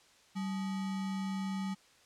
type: tone with sample-and-hold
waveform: sine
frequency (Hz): 192.5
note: G3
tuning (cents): -31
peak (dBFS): -33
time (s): 0.35-1.75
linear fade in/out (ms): 20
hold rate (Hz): 1050
effects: white hiss -63 dBFS RMS until 2.05 s + low-pass 7000 Hz 12 dB/octave